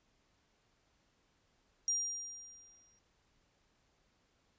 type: tone with exponential decay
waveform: sine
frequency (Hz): 5700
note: F8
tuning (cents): +34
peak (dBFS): -29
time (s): 1.88-2.99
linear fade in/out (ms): 1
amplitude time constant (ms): 240
effects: pink hiss -74 dBFS RMS until 4.58 s + resampled to 16000 Hz